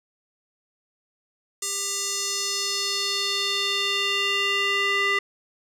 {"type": "tone with band-pass filter sweep", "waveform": "square", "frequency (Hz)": 398.2, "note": "G4", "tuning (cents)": 27, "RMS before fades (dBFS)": -25, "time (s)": [1.62, 5.19], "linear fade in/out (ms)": 5, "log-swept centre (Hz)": [7600, 2100], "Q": 2.3, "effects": []}